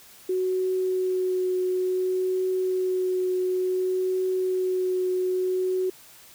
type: tone with vibrato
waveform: sine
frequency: 370 Hz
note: F#4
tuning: in tune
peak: -22 dBFS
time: 0.29-5.9 s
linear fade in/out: 5 ms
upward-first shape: triangle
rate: 0.57 Hz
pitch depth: 13 cents each way
effects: white hiss -50 dBFS RMS until 6.34 s